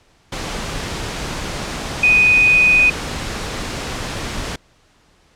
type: tone in noise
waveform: sine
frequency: 2489 Hz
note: D#7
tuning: in tune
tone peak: -9 dBFS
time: 2.03-2.9 s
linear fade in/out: 5 ms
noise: pink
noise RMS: -25 dBFS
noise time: 0.32-4.56 s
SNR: +13 dB
effects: pink hiss -55 dBFS RMS until 5.35 s + low-pass 7000 Hz 12 dB/octave